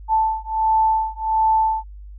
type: beating tone pair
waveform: sine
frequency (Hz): 880 / 881.4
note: A5 / A5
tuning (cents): 0 / +3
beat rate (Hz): 1.4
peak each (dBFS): -19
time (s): 0.08-1.84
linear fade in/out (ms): 50
effects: added 50 Hz sine -35 dBFS peak until 2.18 s